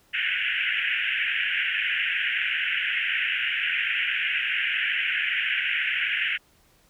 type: band-pass noise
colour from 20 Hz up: white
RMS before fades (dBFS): -26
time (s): 0.13-6.38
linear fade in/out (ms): 20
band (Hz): 1500 to 3000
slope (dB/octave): 96
effects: pink hiss -61 dBFS RMS until 6.89 s